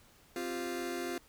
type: chord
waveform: sawtooth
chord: C suspended fourth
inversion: none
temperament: just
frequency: 261.6 / 348.8 / 392.4 Hz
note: C4 / F4 / G4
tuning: 0 / -2 / +2 cents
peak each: -37 / -33 / -39 dBFS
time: 0.36-1.18 s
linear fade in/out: 2 ms
effects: pink hiss -62 dBFS RMS until 1.28 s

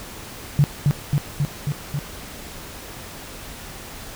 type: tone with echo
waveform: sine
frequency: 144 Hz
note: D3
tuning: 34 cents flat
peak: -11 dBFS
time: 0.59-0.64 s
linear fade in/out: 0 ms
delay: 270 ms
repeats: 5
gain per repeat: -2 dB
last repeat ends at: 1.99 s
effects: pink hiss -37 dBFS RMS until 4.15 s

